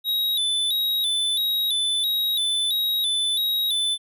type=tone with vibrato; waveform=square; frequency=3657 Hz; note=A#7; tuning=34 cents flat; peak=-21 dBFS; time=0.04-3.98 s; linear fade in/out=50 ms; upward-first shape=square; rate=1.5 Hz; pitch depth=71 cents each way; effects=none